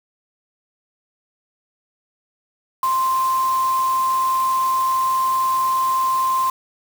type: tone in noise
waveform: sine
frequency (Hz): 1046.5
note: C6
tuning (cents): 0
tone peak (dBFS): -16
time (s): 2.83-6.5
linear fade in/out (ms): 2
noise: white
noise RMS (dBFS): -34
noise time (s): 2.83-6.5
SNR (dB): +15
effects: none